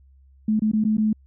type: tone with dropouts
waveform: sine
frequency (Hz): 215.6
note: A3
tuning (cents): -35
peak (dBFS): -17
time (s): 0.48-1.13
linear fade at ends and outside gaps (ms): 5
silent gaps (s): 0.595-0.619 / 0.716-0.733 / 0.84-0.849 / 0.97-0.98
effects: added 67 Hz sine -50 dBFS peak until 1.26 s